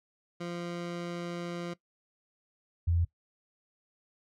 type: tone pair in turn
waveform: 20% pulse / sine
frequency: 173.2 / 85.19 Hz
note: F3 / F2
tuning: -14 / -42 cents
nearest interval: octave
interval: 1228 cents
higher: first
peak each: -30 / -24 dBFS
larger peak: second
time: 0.4-1.74 / 2.87-3.05 s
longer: first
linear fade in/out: 10 ms
effects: noise-tail reverb RT60 0.1 s tail -19 dB re dry + low-pass 6000 Hz 12 dB/octave